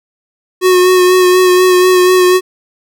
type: tone with vibrato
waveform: square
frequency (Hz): 365.8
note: F#4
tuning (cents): -20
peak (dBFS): -6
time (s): 0.61-2.41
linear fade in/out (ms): 50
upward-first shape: sine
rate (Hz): 4.1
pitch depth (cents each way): 22
effects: none